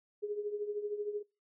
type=tone with tremolo; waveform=sine; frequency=415.3 Hz; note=G#4; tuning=in tune; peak=-31 dBFS; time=0.22-1.23 s; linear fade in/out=20 ms; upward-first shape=triangle; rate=13 Hz; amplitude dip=75%; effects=noise-tail reverb RT60 0.3 s tail -24 dB re dry